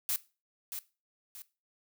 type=noise with echo; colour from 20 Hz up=blue; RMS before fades=-31 dBFS; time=0.09-0.16 s; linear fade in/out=0 ms; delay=630 ms; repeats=2; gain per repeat=-8 dB; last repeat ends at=1.42 s; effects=noise-tail reverb RT60 0.3 s tail -18 dB re dry